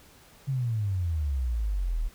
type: exponential sweep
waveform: sine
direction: down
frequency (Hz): 140 to 36.71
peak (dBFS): -25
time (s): 0.47-2.09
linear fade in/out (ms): 20
effects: pink hiss -55 dBFS RMS until 2.14 s